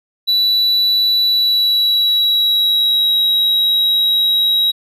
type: tone with pitch glide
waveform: triangle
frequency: 3951 to 3841 Hz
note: B7 to B7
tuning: 0 to -49 cents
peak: -10 dBFS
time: 0.27-4.72 s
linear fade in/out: 20 ms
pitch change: -49 cents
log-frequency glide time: 1.24-3.17 s
effects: none